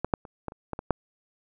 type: clicks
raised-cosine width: 1 ms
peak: -13 / -8 / -29 / -18 / -29 / -17 / -19 / -7 dBFS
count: 8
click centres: 0.046 / 0.138 / 0.252 / 0.483 / 0.521 / 0.733 / 0.791 / 0.907 s
effects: none